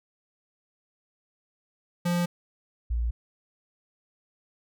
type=tone pair in turn; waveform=square / sine; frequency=174.61 / 58.27 Hz; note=F3 / A#1; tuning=0 / 0 cents; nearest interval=octave + perfect fifth; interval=1900 cents; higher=first; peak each=-24 dBFS; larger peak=neither; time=2.05-2.26 / 2.9-3.11 s; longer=neither; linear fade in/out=10 ms; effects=none